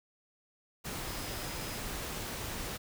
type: tone in noise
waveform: sine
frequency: 5060 Hz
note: D#8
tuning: 28 cents sharp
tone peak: -50 dBFS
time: 1.06-1.79 s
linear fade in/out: 20 ms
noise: pink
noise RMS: -39 dBFS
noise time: 0.84-2.78 s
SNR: -14 dB
effects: none